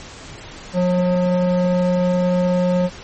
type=tone with band-pass filter; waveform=square; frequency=180 Hz; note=F#3; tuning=47 cents flat; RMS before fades=-17 dBFS; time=0.73-2.9 s; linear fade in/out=50 ms; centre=390 Hz; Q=4.1; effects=pink hiss -37 dBFS RMS until 3.03 s + MP3 32 kbps